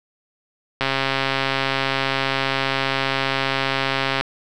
click train, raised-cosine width 0.3 ms, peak -4 dBFS, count 460, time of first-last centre 0.81-4.21 s, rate 135 Hz, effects none

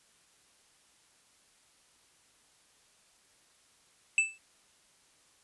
square tone with exponential decay, 2637 Hz, E7, in tune, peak -20 dBFS, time 4.18-4.38 s, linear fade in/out 1 ms, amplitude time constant 43 ms, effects white hiss -65 dBFS RMS until 5.43 s + resampled to 24000 Hz

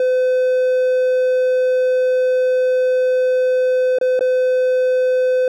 triangle tone with dropouts, 509 Hz, C5, 48 cents flat, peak -11 dBFS, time 0-5.48 s, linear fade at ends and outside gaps 2 ms, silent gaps 3.986-4.012 / 4.193-4.208 s, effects none

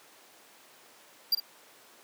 square tone with echo, 4752 Hz, D8, 20 cents sharp, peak -22 dBFS, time 1.32-1.35 s, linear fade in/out 5 ms, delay 51 ms, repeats 1, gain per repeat -10 dB, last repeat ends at 1.401 s, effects pink hiss -55 dBFS RMS until 2.03 s + high-pass 400 Hz 12 dB/octave

